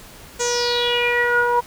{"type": "tone with low-pass filter sweep", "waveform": "sawtooth", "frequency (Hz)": 482.1, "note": "B4", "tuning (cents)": -42, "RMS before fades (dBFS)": -19, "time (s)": [0.39, 1.61], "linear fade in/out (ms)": 20, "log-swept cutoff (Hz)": [7200, 1000], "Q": 7.2, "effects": ["pink hiss -42 dBFS RMS until 1.66 s"]}